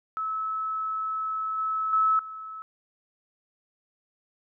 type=tone with level steps; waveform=sine; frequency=1299 Hz; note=E6; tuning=26 cents flat; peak=-27 / -25 / -19 / -36 dBFS; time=0.17-2.62 s; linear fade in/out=0 ms; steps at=1.58 / 1.93 / 2.19 s; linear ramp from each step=2 ms; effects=none